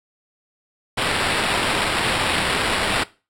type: noise with sample-and-hold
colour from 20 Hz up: violet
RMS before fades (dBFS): -21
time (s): 0.97-3.04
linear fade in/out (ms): 10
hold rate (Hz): 6300
effects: noise-tail reverb RT60 0.3 s tail -19 dB re dry + low-pass 10000 Hz 12 dB/octave